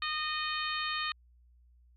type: harmonic tone with a mistuned harmonic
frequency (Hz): 614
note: D#5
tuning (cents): -23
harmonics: 2 / 3 / 4 / 5 / 6 / 7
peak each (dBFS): -36 / -38 / -39 / -40 / -41 / -41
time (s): 0.02-1.12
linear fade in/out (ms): 2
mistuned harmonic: 4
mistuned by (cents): +16
effects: added 60 Hz sine -59 dBFS peak until 1.96 s